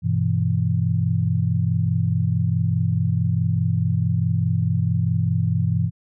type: chord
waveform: sine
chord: E minor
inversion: first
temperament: just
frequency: 98.89 / 123.61 / 164.81 Hz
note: G2 / B2 / E3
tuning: +16 / +2 / 0 cents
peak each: -22 dBFS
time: 0.02-5.91 s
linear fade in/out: 50 ms
effects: none